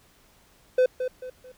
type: tone with echo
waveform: triangle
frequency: 508 Hz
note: B4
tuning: 49 cents sharp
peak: -14 dBFS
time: 0.78-0.86 s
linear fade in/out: 5 ms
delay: 220 ms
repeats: 3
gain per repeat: -9 dB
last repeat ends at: 1.52 s
effects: pink hiss -59 dBFS RMS until 1.57 s